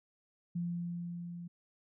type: tone with level ramp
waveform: sine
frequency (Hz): 172.9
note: F3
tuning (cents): -17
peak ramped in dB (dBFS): -32 to -42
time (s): 0.55-1.48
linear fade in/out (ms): 10
effects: none